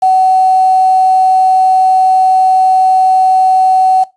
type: tone with quantisation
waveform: sine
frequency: 752 Hz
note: F#5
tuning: 28 cents sharp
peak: -5 dBFS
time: 0.02-4.04 s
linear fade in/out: 10 ms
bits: 5
effects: noise-tail reverb RT60 0.2 s tail -19 dB re dry + resampled to 22050 Hz